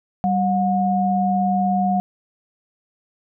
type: tone pair together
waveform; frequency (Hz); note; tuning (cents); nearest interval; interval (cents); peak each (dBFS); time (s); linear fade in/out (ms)
sine; 193.28 / 723; G3 / F#5; -24 / -40; octave + major seventh; 2284; -19; 0.24-2; 0
effects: none